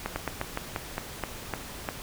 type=slowing click train; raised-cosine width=0.5 ms; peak=-14 dBFS; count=10; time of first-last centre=0.06-1.888 s; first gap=100 ms; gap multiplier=1.17; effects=pink hiss -41 dBFS RMS until 2.02 s